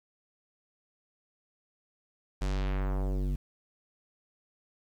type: tone with low-pass filter sweep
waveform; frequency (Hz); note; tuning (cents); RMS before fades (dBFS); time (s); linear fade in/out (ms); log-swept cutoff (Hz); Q
square; 47.88; G1; -40; -30; 2.41-3.36; 10; 8800 to 200; 1.2
effects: 9-bit